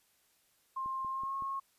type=tone with pitch glide; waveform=sine; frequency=1059 to 1086.9 Hz; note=C6 to C#6; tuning=+21 to -34 cents; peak=-34 dBFS; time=0.76-1.6 s; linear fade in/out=10 ms; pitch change=+45 cents; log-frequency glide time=1.1-1.35 s
type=click train; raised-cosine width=3 ms; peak=-40 dBFS; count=4; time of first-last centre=0.86-1.423 s; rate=5.33 Hz
effects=white hiss -71 dBFS RMS until 1.78 s + resampled to 32000 Hz